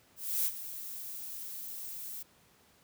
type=noise with ADSR envelope; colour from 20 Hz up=violet; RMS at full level=-29 dBFS; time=0.16-2.23 s; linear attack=290 ms; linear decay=59 ms; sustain=-13 dB; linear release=9 ms; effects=pink hiss -64 dBFS RMS until 2.83 s + high-pass 80 Hz 12 dB/octave